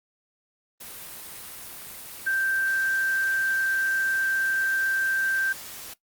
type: tone in noise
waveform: sine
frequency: 1568 Hz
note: G6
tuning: in tune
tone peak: -22 dBFS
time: 2.26-5.53 s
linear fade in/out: 10 ms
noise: white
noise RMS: -40 dBFS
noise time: 0.8-5.94 s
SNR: +15 dB
effects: noise-tail reverb RT60 0.1 s tail -17 dB re dry + Opus 32 kbps